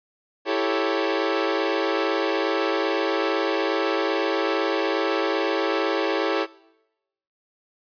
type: chord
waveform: sawtooth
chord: A dominant seventh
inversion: second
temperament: equal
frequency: 329.6 / 392 / 440 / 554.4 Hz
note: E4 / G4 / A4 / C#5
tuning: 0 / 0 / 0 / 0 cents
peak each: -23 dBFS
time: 0.45-6.47 s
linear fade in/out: 50 ms
effects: noise-tail reverb RT60 0.9 s tail -21 dB re dry + resampled to 11025 Hz